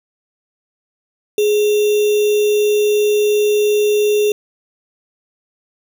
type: tone with sample-and-hold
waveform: sine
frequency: 418.6 Hz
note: G#4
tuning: 14 cents sharp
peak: -11 dBFS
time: 1.38-4.32 s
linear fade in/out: 2 ms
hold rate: 3150 Hz
effects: none